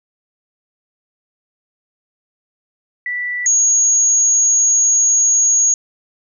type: tone pair in turn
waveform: sine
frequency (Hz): 1966 / 6636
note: B6 / G#8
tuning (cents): -8 / -2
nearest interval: octave + major sixth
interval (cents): 2106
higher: second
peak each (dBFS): -19 / -10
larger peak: second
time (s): 3.06-3.46 / 3.46-5.74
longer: second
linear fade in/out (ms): 2
effects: none